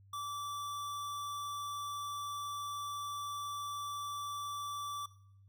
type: tone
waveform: square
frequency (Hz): 1161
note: D6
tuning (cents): -20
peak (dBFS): -39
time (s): 0.13-5.06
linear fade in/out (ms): 5
effects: noise-tail reverb RT60 0.7 s tail -17 dB re dry + added 98 Hz sine -58 dBFS peak until 5.48 s